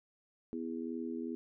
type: harmonic tone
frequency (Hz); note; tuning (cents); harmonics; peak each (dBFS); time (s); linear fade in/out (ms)
82.41; E2; 0; 3 / 4 / 5; -39 / -41 / -44; 0.53-1.35; 0
effects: none